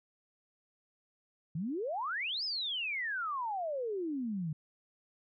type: exponential two-way sweep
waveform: sine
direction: up then down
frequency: 147.5 to 5274 to 147.5 Hz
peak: -33 dBFS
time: 1.55-4.53 s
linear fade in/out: 5 ms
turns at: 2.44 s
effects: none